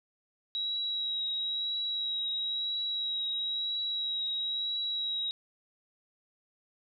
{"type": "tone with vibrato", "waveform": "sine", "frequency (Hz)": 3857, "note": "B7", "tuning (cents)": -42, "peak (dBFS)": -30, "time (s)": [0.55, 5.31], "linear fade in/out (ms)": 0, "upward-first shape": "triangle", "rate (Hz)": 1, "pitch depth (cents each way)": 19, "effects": []}